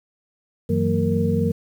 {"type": "tone cluster", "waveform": "sine", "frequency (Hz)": [95.4, 162.2, 185.3, 229.5, 462.7], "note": ["G2", "E3", "F#3", "A#3", "A#4"], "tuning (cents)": [-47, -28, 3, -27, -13], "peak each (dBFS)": -24, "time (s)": [0.69, 1.52], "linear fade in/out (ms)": 10, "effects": ["8-bit"]}